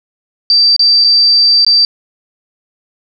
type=tone with dropouts; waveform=sine; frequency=4666 Hz; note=D8; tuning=12 cents flat; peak=-5 dBFS; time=0.5-1.85 s; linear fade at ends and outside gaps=1 ms; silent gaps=0.764-0.794 / 1.041-1.045 / 1.648-1.665 s; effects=none